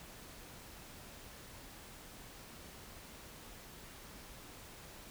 silence, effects pink hiss -53 dBFS RMS until 5.1 s

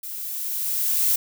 violet noise with level ramp, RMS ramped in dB -34 to -19 dBFS, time 0.03-1.16 s, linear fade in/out 5 ms, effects none

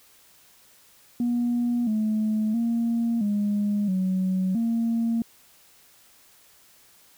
sine tone with pitch steps, 240.3 / 215.9 / 232.4 / 205.8 / 186.9 / 230 Hz, B3 / A3 / A#3 / G#3 / F#3 / A#3, -47 / -33 / -5 / -16 / +18 / -23 cents, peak -20 dBFS, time 1.2-5.22 s, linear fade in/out 2 ms, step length 670 ms, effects tanh soft clip ceiling -18 dBFS + white hiss -56 dBFS RMS until 7.17 s

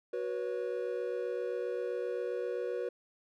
triangle chord, F# suspended fourth, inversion none, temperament equal with one note detuned, 370 / 486.8 / 554.4 Hz, F#4 / B4 / C#5, 0 / -25 / 0 cents, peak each -36 / -33 / -39 dBFS, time 0.13-2.89 s, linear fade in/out 5 ms, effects none

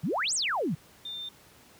sine exponential two-way sweep, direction up then down, 130.7 to 8820 to 130.7 Hz, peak -26 dBFS, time 0.03-0.75 s, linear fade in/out 10 ms, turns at 0.34 s
sine tone, 3602 Hz, A7, 40 cents sharp, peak -35 dBFS, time 1.05-1.29 s, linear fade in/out 5 ms
effects pink hiss -56 dBFS RMS until 1.79 s + high-pass 80 Hz 12 dB/octave

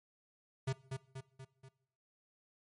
square tone with echo, 132.8 Hz, C3, 26 cents sharp, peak -33 dBFS, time 0.67-0.73 s, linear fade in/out 10 ms, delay 240 ms, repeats 4, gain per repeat -5 dB, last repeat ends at 1.69 s, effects noise-tail reverb RT60 0.7 s tail -20 dB re dry + MP3 48 kbps

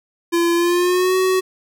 square tone with pitch glide, 341 to 374 Hz, F4 to F#4, -41 to +19 cents, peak -15 dBFS, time 0.32-1.41 s, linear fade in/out 20 ms, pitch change +160 cents, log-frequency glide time 0.55-1.16 s, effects none

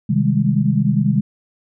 sine chord, Ab major seventh, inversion first, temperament equal with one note detuned, 130.81 / 155.56 / 197.7 / 207.7 Hz, C3 / Eb3 / G3 / Ab3, 0 / 0 / +15 / 0 cents, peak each -19 dBFS, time 0.09-1.21 s, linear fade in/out 10 ms, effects none

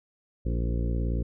harmonic tone with a mistuned harmonic, 58.27 Hz, A#1, in tune, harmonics 1 / 2 / 3 / 4 / 5 / 6 / 7 / 8 / 9, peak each -26 / -32 / -36 / -38 / -40 / -42 / -43 / -44 / -45 dBFS, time 0.45-1.23 s, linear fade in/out 10 ms, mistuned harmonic 6, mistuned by -30 cents, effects none

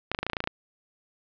clicks, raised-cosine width 0.3 ms, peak -11 dBFS, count 11, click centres 0.116 / 0.148 / 0.189 / 0.23 / 0.266 / 0.299 / 0.333 / 0.368 / 0.404 / 0.44 / 0.474 s, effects low-pass 4000 Hz 12 dB/octave

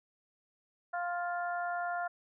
harmonic tone, 350.6 Hz, F4, 7 cents sharp, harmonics 2 / 3 / 4 / 5, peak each -34 / -44 / -38 / -47 dBFS, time 0.93-2.08 s, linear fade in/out 10 ms, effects none

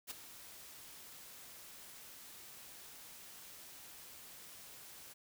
white noise with ADSR envelope, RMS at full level -42 dBFS, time 0.07-5.14 s, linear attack 38 ms, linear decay 13 ms, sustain -12 dB, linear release 17 ms, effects none

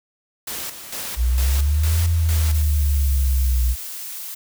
white noise with tremolo, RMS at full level -29 dBFS, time 0.47-2.62 s, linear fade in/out 5 ms, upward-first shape square, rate 2.2 Hz, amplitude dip 60%
sine exponential two-way sweep, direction up then down, 58.27 to 85 to 60.1 Hz, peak -15 dBFS, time 1.16-3.76 s, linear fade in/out 50 ms, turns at 2.04 s
blue noise, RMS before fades -32 dBFS, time 2.54-4.35 s, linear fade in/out 10 ms
effects none

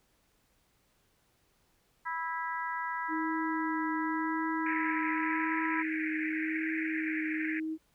harmonic tone, 327.7 Hz, E4, 10 cents flat, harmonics 3 / 4 / 5 / 6, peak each -35 / -40 / -39 / -41 dBFS, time 2.05-5.83 s, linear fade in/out 20 ms
sine tone with vibrato, 315.1 Hz, D#4, 22 cents sharp, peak -32 dBFS, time 3.08-7.78 s, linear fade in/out 50 ms, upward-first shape triangle, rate 0.89 Hz, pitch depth 18 cents each way
pink band-pass noise, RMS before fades -37 dBFS, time 4.66-7.6 s, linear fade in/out 5 ms, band 1600 to 2400 Hz, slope 96 dB/octave
effects pink hiss -71 dBFS RMS until 7.94 s

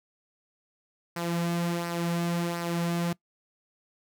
sawtooth tone with flanger, 171.1 Hz, F3, 35 cents flat, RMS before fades -29 dBFS, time 1.16-3.13 s, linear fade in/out 5 ms, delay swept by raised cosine 0.28 to 3.78 ms, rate 1.4 Hz, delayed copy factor -0.5, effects noise-tail reverb RT60 0.1 s tail -22 dB re dry

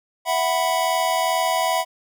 square chord, E suspended second, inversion none, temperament just, 659.3 / 741.7 / 988.9 Hz, E5 / F#5 / B5, 0 / +4 / +2 cents, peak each -24 dBFS, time 0.25-1.85 s, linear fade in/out 50 ms, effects none

